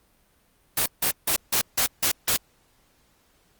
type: noise bursts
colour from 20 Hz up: white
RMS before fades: -22 dBFS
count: 7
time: 0.77-2.367 s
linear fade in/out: 5 ms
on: 91 ms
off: 160 ms
effects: pink hiss -63 dBFS RMS until 3.59 s + Opus 32 kbps